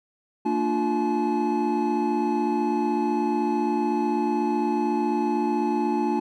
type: tone cluster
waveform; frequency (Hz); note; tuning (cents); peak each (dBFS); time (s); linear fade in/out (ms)
triangle; 228 / 296.3 / 352.2 / 855; A#3 / D4 / F4 / A5; -38 / +15 / +15 / -50; -25; 0.45-6.2; 10
effects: none